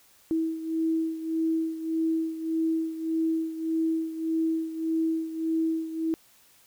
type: beating tone pair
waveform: sine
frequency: 323.1 / 324.8 Hz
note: E4 / E4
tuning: -35 / -26 cents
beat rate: 1.7 Hz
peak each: -26 / -31 dBFS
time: 0.31-6.14 s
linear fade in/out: 0 ms
effects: white hiss -59 dBFS RMS until 6.66 s